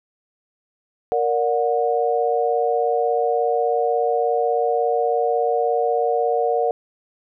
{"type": "chord", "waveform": "sine", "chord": "Bb augmented", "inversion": "none", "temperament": "just", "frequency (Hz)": [466.2, 582.7, 728.4], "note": ["Bb4", "D5", "F#5"], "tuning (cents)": [0, -14, -27], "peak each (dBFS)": [-20, -24, -21], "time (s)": [1.12, 6.71], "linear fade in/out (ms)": 0, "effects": []}